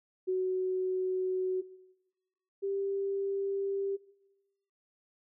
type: tone pair in turn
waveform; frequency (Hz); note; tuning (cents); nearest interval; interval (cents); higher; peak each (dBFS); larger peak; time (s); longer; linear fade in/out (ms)
sine; 372 / 394.1; F#4 / G4; +9 / +9; minor second; 100; second; -27 / -30; first; 0.27-1.62 / 2.62-3.97; neither; 20
effects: noise-tail reverb RT60 1.0 s tail -20 dB re dry